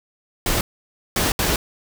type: noise bursts at uneven times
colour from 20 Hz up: pink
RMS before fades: -20 dBFS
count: 3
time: 0.46-0.61 / 1.16-1.32 / 1.39-1.56 s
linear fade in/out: 2 ms
effects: none